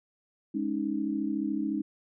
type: chord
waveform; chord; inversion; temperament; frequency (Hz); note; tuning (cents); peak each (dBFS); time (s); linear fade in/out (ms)
sine; Ab suspended fourth; none; equal; 207.7 / 277.2 / 311.1; Ab3 / Db4 / Eb4; 0 / 0 / 0; -33 / -32 / -31; 0.54-1.82; 10
effects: none